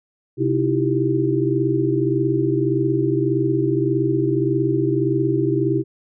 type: tone cluster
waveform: sine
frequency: 130.9 / 315.2 / 336.9 / 392.2 Hz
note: C3 / D#4 / E4 / G4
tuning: +1 / +23 / +38 / +1 cents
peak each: -22 dBFS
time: 0.37-5.84 s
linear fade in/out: 50 ms
effects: none